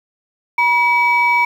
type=tone pair together; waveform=sine; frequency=960 / 2283 Hz; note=B5 / D7; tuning=-49 / -50 cents; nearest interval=octave + minor third; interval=1499 cents; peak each=-13 dBFS; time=0.58-1.45 s; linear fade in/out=5 ms; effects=tanh soft clip ceiling -5 dBFS + 7-bit